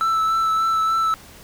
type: tone with vibrato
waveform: triangle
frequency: 1320 Hz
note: E6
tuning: 2 cents sharp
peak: -15 dBFS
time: 0.01-1.14 s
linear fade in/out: 0 ms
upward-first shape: sine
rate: 3.4 Hz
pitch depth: 15 cents each way
effects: pink hiss -44 dBFS RMS until 1.43 s